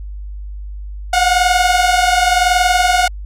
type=tone pair together; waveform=sawtooth; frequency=714 / 734.9 Hz; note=F5 / F#5; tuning=+38 / -12 cents; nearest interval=unison; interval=50 cents; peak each=-10 dBFS; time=1.13-3.08 s; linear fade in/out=5 ms; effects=added 50 Hz sine -25 dBFS peak until 3.25 s + low-pass 10000 Hz 12 dB/octave